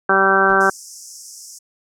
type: harmonic tone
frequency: 193.6 Hz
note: G3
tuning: 21 cents flat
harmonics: 1 / 2 / 3 / 4 / 5 / 6 / 7 / 8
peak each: -26 / -19 / -23 / -20 / -24 / -20 / -19 / -16 dBFS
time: 0.09-0.7 s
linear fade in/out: 5 ms
type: noise with exponential decay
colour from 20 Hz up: brown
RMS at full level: -32 dBFS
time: 0.49-0.7 s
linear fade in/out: 5 ms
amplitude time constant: 44 ms
type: high-pass noise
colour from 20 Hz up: pink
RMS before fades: -33 dBFS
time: 0.6-1.59 s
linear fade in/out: 10 ms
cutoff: 5200 Hz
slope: 96 dB/octave
effects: low-pass 8000 Hz 12 dB/octave